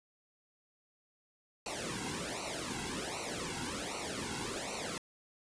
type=noise with flanger; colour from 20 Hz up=pink; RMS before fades=-39 dBFS; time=1.66-4.98 s; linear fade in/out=2 ms; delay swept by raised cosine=0.59 to 1.69 ms; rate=1.3 Hz; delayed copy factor=-1; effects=resampled to 22050 Hz